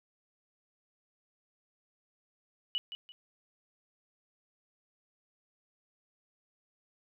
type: tone with echo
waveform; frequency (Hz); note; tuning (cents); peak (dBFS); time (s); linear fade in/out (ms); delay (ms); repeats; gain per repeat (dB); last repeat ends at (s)
sine; 2948; F#7; -7; -29; 2.75-2.78; 0; 170; 2; -10; 3.12
effects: none